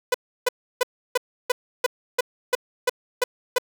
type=tone bursts; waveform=sawtooth; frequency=497.8 Hz; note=B4; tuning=14 cents sharp; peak=-13 dBFS; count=11; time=0.12-3.584 s; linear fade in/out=5 ms; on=24 ms; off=320 ms; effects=none